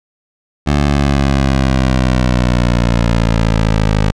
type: exponential sweep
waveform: 15% pulse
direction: down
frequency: 73 to 51.91 Hz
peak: -4 dBFS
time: 0.66-4.12 s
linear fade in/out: 20 ms
effects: low-pass 6000 Hz 12 dB/octave